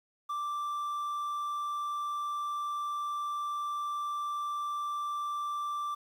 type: tone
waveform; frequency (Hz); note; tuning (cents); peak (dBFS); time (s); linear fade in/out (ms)
triangle; 1174.7; D6; 0; -30; 0.29-5.95; 10
effects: 10-bit